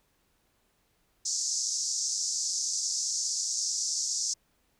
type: band-pass noise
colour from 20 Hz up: white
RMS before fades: -31 dBFS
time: 1.25-4.34 s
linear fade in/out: 10 ms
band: 5100 to 7100 Hz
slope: 48 dB/octave
effects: pink hiss -71 dBFS RMS until 4.79 s